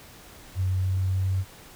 sine tone with pitch steps, 93.3 / 93.95 / 94.6 Hz, F#2 / F#2 / F#2, +15 / +27 / +39 cents, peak -22 dBFS, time 0.55-1.45 s, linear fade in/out 50 ms, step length 300 ms, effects pink hiss -48 dBFS RMS until 1.75 s

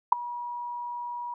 sine tone with ADSR envelope, 963 Hz, B5, 44 cents flat, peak -9 dBFS, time 0.12-1.34 s, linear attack 6 ms, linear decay 5 ms, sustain -23 dB, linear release 3 ms, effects none

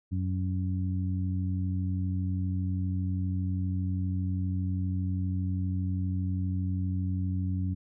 harmonic tone, 92.5 Hz, F#2, in tune, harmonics 1 / 2 / 3, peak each -28 / -34 / -38 dBFS, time 0.11-7.75 s, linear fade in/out 20 ms, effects none

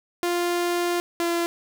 sawtooth tone pair in turn, 349.2 / 341.4 Hz, F4 / F4, 0 / -39 cents, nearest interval unison, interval 39 cents, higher first, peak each -18 dBFS, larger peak neither, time 0.23-1 / 1.2-1.46 s, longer first, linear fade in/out 0 ms, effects none

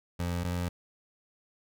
25% pulse tone pair in turn, 87.31 / 88.22 Hz, F2 / F2, 0 / +18 cents, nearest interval unison, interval 18 cents, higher second, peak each -26 dBFS, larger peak neither, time 0.19-0.44 / 0.44-0.69 s, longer neither, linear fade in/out 10 ms, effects none

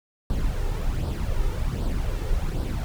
brown noise with flanger, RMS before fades -25 dBFS, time 0.3-2.84 s, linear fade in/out 0 ms, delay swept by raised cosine 0.22 to 2.32 ms, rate 1.3 Hz, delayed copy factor +0.55, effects none

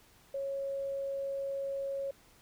sine tone, 550 Hz, C#5, 14 cents flat, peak -33 dBFS, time 0.34-2.11 s, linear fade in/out 5 ms, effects pink hiss -62 dBFS RMS until 2.41 s

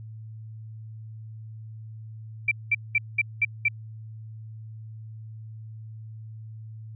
sine tone bursts, 2340 Hz, D7, 7 cents flat, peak -18 dBFS, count 6, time 2.48-3.684 s, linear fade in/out 5 ms, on 34 ms, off 200 ms, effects added 110 Hz sine -38 dBFS peak until 6.95 s

